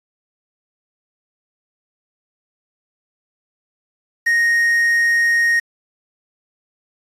triangle tone with quantisation, 1864.7 Hz, A#6, in tune, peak -11 dBFS, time 4.26-5.6 s, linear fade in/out 10 ms, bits 6, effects resampled to 32000 Hz

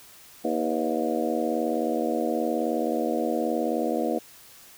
harmonic tone with a mistuned harmonic, 79 Hz, D#2, 27 cents sharp, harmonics 3 / 4 / 5 / 6 / 7 / 8 / 9, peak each -30 / -29 / -34 / -30 / -34 / -32 / -32 dBFS, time 0.44-4.19 s, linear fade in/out 10 ms, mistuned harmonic 6, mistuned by +55 cents, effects white hiss -50 dBFS RMS until 4.77 s

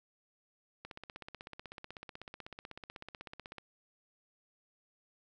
click train, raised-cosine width 0.3 ms, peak -29 dBFS, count 45, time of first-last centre 0.85-3.583 s, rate 16.1 Hz, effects none

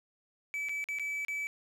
triangle tone with dropouts, 2300 Hz, D7, 37 cents flat, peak -31 dBFS, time 0.54-1.47 s, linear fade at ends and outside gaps 0 ms, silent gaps 0.687-0.693 / 0.841-0.887 / 0.987-0.996 / 1.249-1.283 s, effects 10-bit

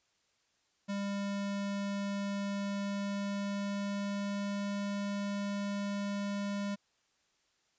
square tone with pitch glide, 200 to 201.5 Hz, G3 to G3, +35 to +48 cents, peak -34 dBFS, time 0.88-6.76 s, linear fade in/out 20 ms, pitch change +13 cents, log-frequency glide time 2.48-4.77 s, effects white hiss -74 dBFS RMS until 7.78 s + resampled to 16000 Hz

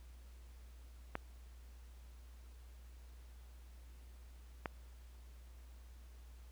clicks, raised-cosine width 0.5 ms, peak -23 dBFS, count 2, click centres 1.154 / 4.658 s, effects added 60 Hz sine -53 dBFS peak until 6.51 s + pink hiss -68 dBFS RMS until 6.51 s

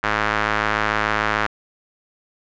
square tone with band-pass filter, 53.4 Hz, G#1, 49 cents sharp, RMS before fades -21 dBFS, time 0.03-1.47 s, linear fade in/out 10 ms, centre 1500 Hz, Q 1.7, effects resampled to 16000 Hz

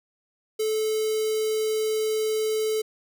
square tone with notch filter, 434.8 Hz, A4, 21 cents flat, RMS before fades -25 dBFS, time 0.59-2.82 s, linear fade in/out 10 ms, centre 1500 Hz, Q 0.63, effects none

